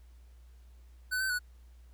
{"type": "tone with pitch steps", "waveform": "square", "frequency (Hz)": [1502, 1539, 1473], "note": ["F#6", "G6", "F#6"], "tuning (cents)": [26, -32, -8], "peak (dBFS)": -30, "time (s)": [1.11, 1.392], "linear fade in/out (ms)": 20, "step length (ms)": 94, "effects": ["added 60 Hz sine -52 dBFS peak until 1.93 s", "pink hiss -70 dBFS RMS until 1.93 s"]}